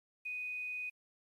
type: tone with quantisation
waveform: sine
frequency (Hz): 2489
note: D#7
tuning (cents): 0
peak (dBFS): -37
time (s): 0.25-0.9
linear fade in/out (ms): 10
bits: 11
effects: MP3 64 kbps